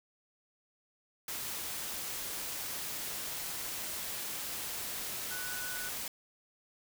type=tone in noise; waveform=sine; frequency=1482 Hz; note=F#6; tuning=2 cents sharp; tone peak=-41 dBFS; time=5.31-5.89 s; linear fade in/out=2 ms; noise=white; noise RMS=-39 dBFS; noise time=1.28-6.08 s; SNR=-5 dB; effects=none